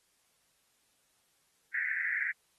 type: band-pass noise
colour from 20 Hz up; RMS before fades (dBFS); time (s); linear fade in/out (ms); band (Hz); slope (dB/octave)
white; -33; 1.74-2.32; 10; 1600 to 2100; 96
effects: white hiss -72 dBFS RMS until 2.58 s + AAC 32 kbps